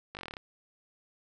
slowing click train, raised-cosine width 0.3 ms, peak -24 dBFS, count 10, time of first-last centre 0.15-0.368 s, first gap 19 ms, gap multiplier 1.06, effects none

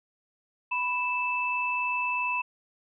sine tone pair together, 987.8 / 2635 Hz, B5 / E7, 0 / -1 cents, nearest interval octave + perfect fourth, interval 1699 cents, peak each -29 / -28 dBFS, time 0.71-2.42 s, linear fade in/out 10 ms, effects none

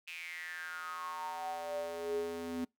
square tone with high-pass filter sweep, 84 Hz, E2, 33 cents sharp, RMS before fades -40 dBFS, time 0.07-2.65 s, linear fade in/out 10 ms, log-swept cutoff 2600 to 270 Hz, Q 8.7, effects noise-tail reverb RT60 0.2 s tail -26 dB re dry

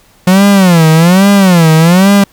45% pulse tone with vibrato, 178.6 Hz, F3, 39 cents sharp, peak -3 dBFS, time 0.27-2.24 s, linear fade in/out 5 ms, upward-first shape sine, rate 1.2 Hz, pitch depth 210 cents each way, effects pink hiss -46 dBFS RMS until 2.32 s

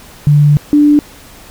sine tone pair in turn, 146.83 / 294.4 Hz, D3 / D4, 0 / +4 cents, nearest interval octave, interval 1204 cents, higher second, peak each -4 dBFS, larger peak neither, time 0.27-0.57 / 0.73-0.99 s, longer first, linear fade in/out 0 ms, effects pink hiss -37 dBFS RMS until 1.5 s

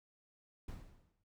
brown noise with exponential decay, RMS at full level -44 dBFS, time 0.68-1.24 s, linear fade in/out 5 ms, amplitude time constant 120 ms, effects noise-tail reverb RT60 0.1 s tail -23 dB re dry

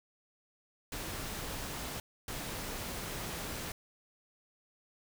pink noise bursts at uneven times, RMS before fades -40 dBFS, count 2, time 0.92-2 / 2.28-3.72 s, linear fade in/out 2 ms, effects none

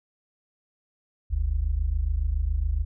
sine tone pair together, 46.25 / 73.42 Hz, F#1 / D2, 0 / 0 cents, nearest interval minor sixth, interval 800 cents, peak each -25 dBFS, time 1.3-2.85 s, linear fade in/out 20 ms, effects none

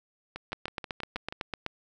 two click trains, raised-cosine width 0.3 ms, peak -16 / -21 dBFS, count 10 / 7, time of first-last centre 0.53-1.664 / 0.36-1.325 s, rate 7.94 / 6.22 Hz, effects none

